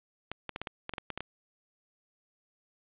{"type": "clicks", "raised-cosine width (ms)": 0.3, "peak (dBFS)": -19, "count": 11, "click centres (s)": [0.316, 0.493, 0.561, 0.616, 0.672, 0.894, 0.937, 0.982, 1.103, 1.176, 1.206], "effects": ["resampled to 8000 Hz", "9-bit"]}